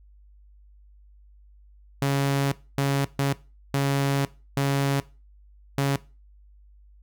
sawtooth tone bursts at uneven times, 138.9 Hz, C#3, 4 cents sharp, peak -17 dBFS, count 6, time 2.02-2.52 / 2.78-3.05 / 3.19-3.33 / 3.74-4.25 / 4.57-5 / 5.78-5.96 s, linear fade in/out 2 ms, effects noise-tail reverb RT60 0.3 s tail -19 dB re dry + added 50 Hz sine -50 dBFS peak until 7.02 s

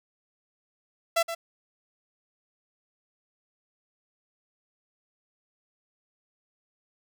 sawtooth tone with echo, 670 Hz, E5, 28 cents sharp, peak -17 dBFS, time 1.16-1.23 s, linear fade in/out 10 ms, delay 120 ms, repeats 1, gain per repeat -10 dB, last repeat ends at 1.35 s, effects none

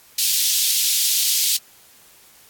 pink high-pass noise, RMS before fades -19 dBFS, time 0.18-1.57 s, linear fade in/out 5 ms, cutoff 3400 Hz, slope 24 dB/octave, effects white hiss -50 dBFS RMS until 2.49 s + AAC 64 kbps

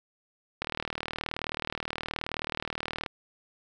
click train, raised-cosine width 0.3 ms, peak -15 dBFS, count 96, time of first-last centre 0.62-3.062 s, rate 38.9 Hz, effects none

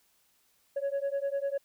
sine beating tone pair, 552 / 562 Hz, C#5 / C#5, -7 / +24 cents, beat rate 10 Hz, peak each -30 / -30 dBFS, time 0.76-1.58 s, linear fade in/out 10 ms, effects tanh soft clip ceiling -26 dBFS + white hiss -69 dBFS RMS until 1.64 s

